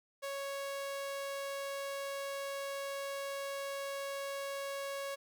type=tone; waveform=sawtooth; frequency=554.4 Hz; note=C#5; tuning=in tune; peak=-34 dBFS; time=0.22-5.16 s; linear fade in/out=20 ms; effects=none